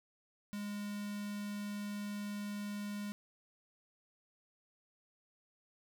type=tone with notch filter; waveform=square; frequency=205.5 Hz; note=G#3; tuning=18 cents flat; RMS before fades=-41 dBFS; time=0.53-3.12 s; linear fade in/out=0 ms; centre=710 Hz; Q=1.2; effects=none